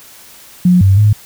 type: tone with pitch steps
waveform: sine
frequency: 179.6 / 96.7 / 105 Hz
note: F3 / G2 / G#2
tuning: +49 / -23 / +19 cents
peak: -5 dBFS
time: 0.65-1.13 s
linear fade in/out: 5 ms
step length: 160 ms
effects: white hiss -39 dBFS RMS until 1.25 s